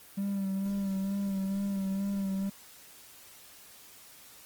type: tone with vibrato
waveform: triangle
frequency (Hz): 196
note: G3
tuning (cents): 0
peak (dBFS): -27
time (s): 0.17-2.5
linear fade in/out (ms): 10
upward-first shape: sine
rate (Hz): 2.2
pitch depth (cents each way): 32
effects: white hiss -53 dBFS RMS until 4.45 s + Opus 24 kbps